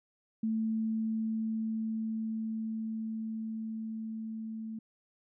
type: tone with level ramp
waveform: sine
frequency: 221.4 Hz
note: A3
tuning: 11 cents sharp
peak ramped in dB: -28 to -37 dBFS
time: 0.43-4.79 s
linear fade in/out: 5 ms
effects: none